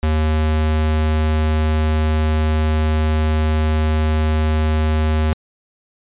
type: tone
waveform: square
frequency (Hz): 77.78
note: D#2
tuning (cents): 0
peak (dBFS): -15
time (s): 0.03-5.33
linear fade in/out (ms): 0
effects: resampled to 8000 Hz